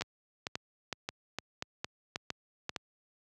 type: two click trains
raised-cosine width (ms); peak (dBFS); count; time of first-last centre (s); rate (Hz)
0.2; -17 / -17; 6 / 7; 0.02-2.694 / 0.01-2.762; 1.87 / 2.18
effects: high-pass 80 Hz 12 dB/octave